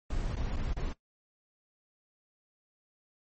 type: noise with dropouts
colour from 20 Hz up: brown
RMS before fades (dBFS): -32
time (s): 0.1-0.93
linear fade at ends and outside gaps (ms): 5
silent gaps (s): 0.358-0.365 / 0.562-0.566 / 0.735-0.765
effects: noise-tail reverb RT60 0.1 s tail -17 dB re dry + MP3 32 kbps